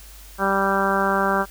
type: harmonic tone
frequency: 195.5 Hz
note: G3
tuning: 4 cents flat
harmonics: 1 / 2 / 3 / 4 / 5 / 6 / 7 / 8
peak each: -26 / -26 / -26 / -26 / -26 / -26 / -26 / -26 dBFS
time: 0.38-1.46 s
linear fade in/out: 50 ms
effects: added 50 Hz sine -42 dBFS peak until 1.5 s + white hiss -46 dBFS RMS until 1.5 s